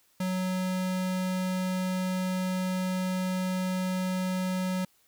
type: tone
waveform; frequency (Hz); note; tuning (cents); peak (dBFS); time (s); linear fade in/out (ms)
square; 185; F#3; 0; -28; 0.2-4.85; 5
effects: white hiss -66 dBFS RMS until 5.07 s